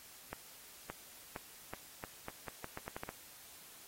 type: accelerating click train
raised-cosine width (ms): 0.5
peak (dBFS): -27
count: 13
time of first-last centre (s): 0.33-3.091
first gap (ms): 570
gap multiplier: 0.81
effects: white hiss -56 dBFS RMS until 3.87 s + AAC 48 kbps